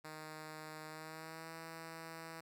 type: tone with pitch glide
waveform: 5% pulse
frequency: 155.56 to 163.2 Hz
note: D#3 to E3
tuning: 0 to -17 cents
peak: -36 dBFS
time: 0.04-2.41 s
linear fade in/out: 10 ms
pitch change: +83 cents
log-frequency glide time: 0.87-1.52 s
effects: none